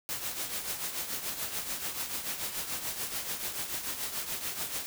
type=noise with tremolo; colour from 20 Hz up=white; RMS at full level=-33 dBFS; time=0.09-4.86 s; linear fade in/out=0 ms; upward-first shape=triangle; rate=6.9 Hz; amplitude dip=65%; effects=none